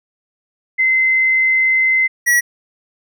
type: tone pair in turn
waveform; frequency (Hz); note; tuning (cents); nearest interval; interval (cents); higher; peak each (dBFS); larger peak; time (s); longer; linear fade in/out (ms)
sine / square; 2061 / 1928.7; C7 / B6; -27 / -42; minor second; 115; first; -11; neither; 0.78-2.08 / 2.26-2.41; first; 20
effects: none